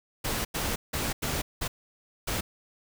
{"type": "noise bursts at uneven times", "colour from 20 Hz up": "pink", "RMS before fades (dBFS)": -30, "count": 6, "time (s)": [[0.24, 0.45], [0.54, 0.76], [0.93, 1.13], [1.22, 1.42], [1.61, 1.68], [2.27, 2.41]], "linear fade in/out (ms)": 10, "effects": []}